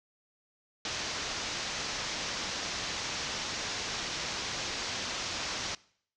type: low-pass noise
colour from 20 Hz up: white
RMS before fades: -36 dBFS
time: 0.85-5.75 s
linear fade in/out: 2 ms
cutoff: 6400 Hz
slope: 48 dB/octave
effects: noise-tail reverb RT60 0.6 s tail -22 dB re dry